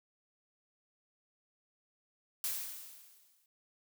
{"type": "noise with exponential decay", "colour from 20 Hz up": "blue", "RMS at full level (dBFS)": -34, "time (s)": [2.44, 3.46], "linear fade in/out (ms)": 1, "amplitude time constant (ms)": 220, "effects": []}